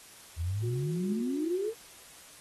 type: exponential sweep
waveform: sine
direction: up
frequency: 77.78 to 466.2 Hz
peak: -29 dBFS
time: 0.36-1.74 s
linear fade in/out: 50 ms
type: tone with pitch glide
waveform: sine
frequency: 361.4 to 359.1 Hz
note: F#4 to F4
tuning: -41 to +48 cents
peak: -37 dBFS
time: 0.62-1.7 s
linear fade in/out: 20 ms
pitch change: -11 cents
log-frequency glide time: 1.38-1.47 s
effects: white hiss -52 dBFS RMS until 2.4 s + AAC 32 kbps